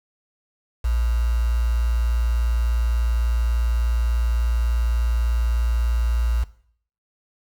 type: tone with quantisation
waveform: sine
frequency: 58.27 Hz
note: A#1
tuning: in tune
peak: -18 dBFS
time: 0.84-6.44 s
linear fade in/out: 10 ms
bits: 6
effects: noise-tail reverb RT60 0.6 s tail -18 dB re dry